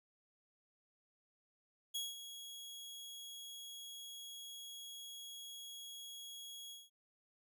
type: tone with ADSR envelope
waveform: sawtooth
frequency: 3322 Hz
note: G#7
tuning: in tune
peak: -34 dBFS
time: 1.94-6.9 s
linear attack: 15 ms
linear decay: 190 ms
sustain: -11 dB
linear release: 190 ms
effects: none